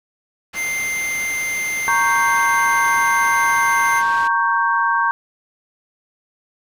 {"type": "low-pass noise", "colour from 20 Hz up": "white", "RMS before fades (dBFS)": -35, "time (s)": [0.53, 4.28], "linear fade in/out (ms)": 10, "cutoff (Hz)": 3400, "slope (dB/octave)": 12}
{"type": "tone", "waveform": "square", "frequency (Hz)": 2093, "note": "C7", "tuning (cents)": 0, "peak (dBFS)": -21, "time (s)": [0.54, 4.03], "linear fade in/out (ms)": 50}
{"type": "chord", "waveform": "sine", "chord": "G diminished", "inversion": "first", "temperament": "equal", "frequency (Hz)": [932.3, 1108.7, 1568], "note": ["Bb5", "Db6", "G6"], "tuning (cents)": [0, 0, 0], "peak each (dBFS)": -19, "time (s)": [1.88, 5.11], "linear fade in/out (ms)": 0}
{"effects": []}